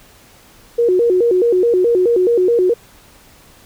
sine tone with vibrato, 415.3 Hz, G#4, in tune, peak -10 dBFS, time 0.78-2.74 s, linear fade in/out 10 ms, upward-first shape square, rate 4.7 Hz, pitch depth 220 cents each way, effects pink hiss -46 dBFS RMS until 3.65 s

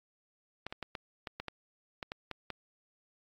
clicks, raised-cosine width 0.3 ms, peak -22 dBFS, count 11, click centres 0.666 / 0.725 / 0.827 / 0.952 / 1.272 / 1.4 / 1.483 / 2.028 / 2.119 / 2.313 / 2.503 s, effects AAC 48 kbps

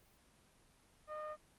sawtooth tone with low-pass filter, 611 Hz, D#5, 32 cents flat, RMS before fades -45 dBFS, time 1.07-1.37 s, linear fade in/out 50 ms, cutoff 1300 Hz, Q 2, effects pink hiss -68 dBFS RMS until 1.58 s + Opus 24 kbps

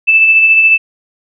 sine tone with tremolo, 2637 Hz, E7, in tune, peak -3 dBFS, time 0.07-0.78 s, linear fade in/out 20 ms, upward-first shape sine, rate 14 Hz, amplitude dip 35%, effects none

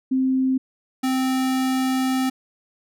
sine / square tone pair in turn, 261.6 / 260.6 Hz, C4 / C4, 0 / -7 cents, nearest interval unison, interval 7 cents, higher first, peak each -17 / -20 dBFS, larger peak first, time 0.11-0.58 / 1.03-2.3 s, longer second, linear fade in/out 10 ms, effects none

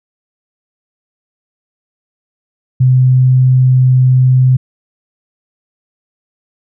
sine tone, 128.5 Hz, C3, 31 cents flat, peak -5 dBFS, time 2.8-4.57 s, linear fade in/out 10 ms, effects none

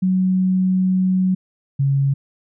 sine tone pair in turn, 186.1 / 138.06 Hz, F#3 / C#3, +10 / -7 cents, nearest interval perfect fourth, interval 517 cents, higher first, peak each -14 dBFS, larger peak neither, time 0.02-1.35 / 1.79-2.14 s, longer first, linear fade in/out 10 ms, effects none

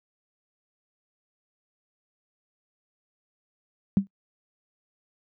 sine tone with exponential decay, 196 Hz, G3, in tune, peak -12 dBFS, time 3.97-4.07 s, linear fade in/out 0 ms, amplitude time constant 20 ms, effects noise-tail reverb RT60 0.1 s tail -25 dB re dry + high-pass 80 Hz 12 dB/octave

